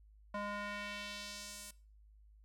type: tone with band-pass filter sweep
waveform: square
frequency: 205.2 Hz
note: G#3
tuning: 21 cents flat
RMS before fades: -44 dBFS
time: 0.34-1.71 s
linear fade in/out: 5 ms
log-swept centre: 970 to 9800 Hz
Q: 1.2
effects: noise-tail reverb RT60 0.4 s tail -21 dB re dry + added 52 Hz sine -59 dBFS peak until 2.44 s